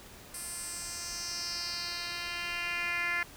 10% pulse tone with band-pass filter sweep, 347.2 Hz, F4, 10 cents flat, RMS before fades -36 dBFS, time 0.34-3.23 s, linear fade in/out 2 ms, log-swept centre 9900 to 2000 Hz, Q 3.2, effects pink hiss -51 dBFS RMS until 3.36 s

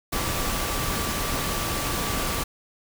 sine tone in noise, 1161 Hz, D6, 20 cents flat, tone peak -35 dBFS, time 0.12-2.44 s, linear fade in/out 10 ms, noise pink, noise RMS -27 dBFS, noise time 0.12-2.44 s, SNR -11 dB, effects none

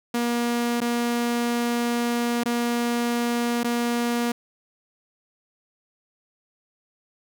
sawtooth tone with dropouts, 238 Hz, A#3, 36 cents sharp, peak -18 dBFS, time 0.14-4.32 s, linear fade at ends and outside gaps 5 ms, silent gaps 0.805-0.814 / 2.436-2.457 / 3.634-3.643 s, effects none

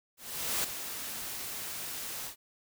white noise with ADSR envelope, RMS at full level -30 dBFS, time 0.17-2.36 s, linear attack 470 ms, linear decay 6 ms, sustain -9 dB, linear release 100 ms, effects none

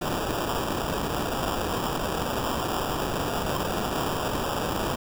blue noise with sample-and-hold, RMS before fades -28 dBFS, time 0.01-4.96 s, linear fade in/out 10 ms, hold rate 2100 Hz, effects none

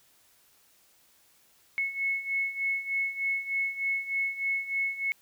sine beating tone pair, 2192 / 2195.3 Hz, C#7 / C#7, -20 / -17 cents, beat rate 3.3 Hz, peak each -33 / -29 dBFS, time 1.78-5.12 s, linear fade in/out 0 ms, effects white hiss -63 dBFS RMS until 5.21 s

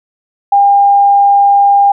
sine tone, 803 Hz, G5, 41 cents sharp, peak -4 dBFS, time 0.52-1.92 s, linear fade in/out 5 ms, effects none

